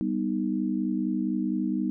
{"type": "chord", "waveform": "sine", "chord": "G augmented", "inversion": "none", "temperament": "equal", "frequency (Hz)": [196, 246.9, 311.1], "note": ["G3", "B3", "D#4"], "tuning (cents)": [0, 0, 0], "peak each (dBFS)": -29, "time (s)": [0.01, 1.9], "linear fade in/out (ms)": 0, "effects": []}